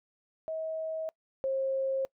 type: tone pair in turn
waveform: sine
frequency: 639 / 535 Hz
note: D#5 / C5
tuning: +46 / +38 cents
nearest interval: minor third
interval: 308 cents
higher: first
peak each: -32 / -27 dBFS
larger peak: second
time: 0.48-1.09 / 1.44-2.05 s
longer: neither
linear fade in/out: 0 ms
effects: noise-tail reverb RT60 0.1 s tail -24 dB re dry